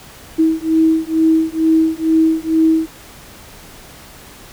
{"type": "beating tone pair", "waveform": "sine", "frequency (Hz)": [320, 322.2], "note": ["D#4", "E4"], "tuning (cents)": [49, -39], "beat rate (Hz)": 2.2, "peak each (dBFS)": -14, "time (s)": [0.38, 2.87], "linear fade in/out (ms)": 20, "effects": ["pink hiss -39 dBFS RMS until 4.52 s"]}